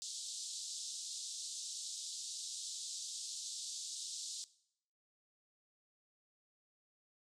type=band-pass noise; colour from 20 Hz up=white; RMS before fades=-45 dBFS; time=0.02-4.44 s; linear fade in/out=0 ms; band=3600 to 8300 Hz; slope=48 dB/octave; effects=noise-tail reverb RT60 0.7 s tail -19 dB re dry